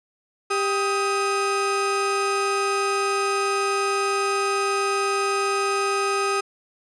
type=tone pair together; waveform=35% pulse; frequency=395.5 / 1255.6 Hz; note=G4 / D#6; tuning=+15 / +15 cents; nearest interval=octave + minor sixth; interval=2000 cents; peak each=-22 dBFS; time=0.5-6.41 s; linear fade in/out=10 ms; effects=resampled to 22050 Hz